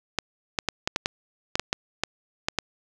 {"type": "clicks", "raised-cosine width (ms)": 0.2, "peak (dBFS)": -6, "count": 12, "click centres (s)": [0.187, 0.588, 0.687, 0.875, 0.961, 1.059, 1.555, 1.596, 1.729, 2.036, 2.485, 2.587], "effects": []}